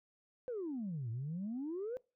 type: exponential two-way sweep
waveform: sine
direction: down then up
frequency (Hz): 521 to 109.5 to 521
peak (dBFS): -36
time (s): 0.48-1.97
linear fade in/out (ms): 0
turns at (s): 1.1
effects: noise-tail reverb RT60 0.3 s tail -24 dB re dry + tanh soft clip ceiling -34 dBFS